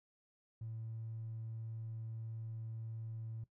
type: tone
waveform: triangle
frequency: 112.3 Hz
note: A2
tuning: 36 cents sharp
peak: -39 dBFS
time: 0.61-3.44 s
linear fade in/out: 5 ms
effects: noise-tail reverb RT60 0.1 s tail -18 dB re dry + tanh soft clip ceiling -38 dBFS